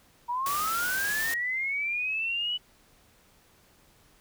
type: linear sweep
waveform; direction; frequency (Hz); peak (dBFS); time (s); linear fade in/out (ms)
sine; up; 938 to 2978; -27; 0.28-2.58; 20
type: noise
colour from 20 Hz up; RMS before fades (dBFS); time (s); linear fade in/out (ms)
white; -34; 0.46-1.34; 2
effects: pink hiss -61 dBFS RMS until 4.2 s